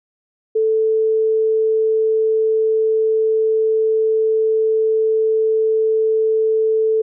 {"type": "tone", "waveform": "sine", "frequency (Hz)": 440, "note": "A4", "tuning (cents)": 0, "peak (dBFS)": -13, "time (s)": [0.55, 7.02], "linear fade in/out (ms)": 10, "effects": []}